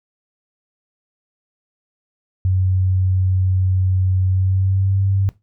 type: tone with pitch glide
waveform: sine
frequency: 93.3 to 97.37 Hz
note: F#2 to G2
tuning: +15 to -11 cents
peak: -14 dBFS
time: 2.45-5.29 s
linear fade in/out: 0 ms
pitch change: +74 cents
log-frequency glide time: 4.27-5.01 s
effects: noise-tail reverb RT60 0.2 s tail -17 dB re dry